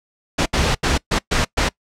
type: noise bursts at uneven times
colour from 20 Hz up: pink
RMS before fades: -17 dBFS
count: 6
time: 0.38-0.46 / 0.53-0.75 / 0.83-0.98 / 1.11-1.19 / 1.31-1.45 / 1.57-1.69 s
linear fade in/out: 10 ms
effects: noise-tail reverb RT60 0.1 s tail -23 dB re dry + low-pass 6000 Hz 12 dB/octave